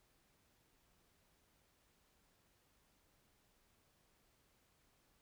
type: silence
effects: pink hiss -75 dBFS RMS until 5.21 s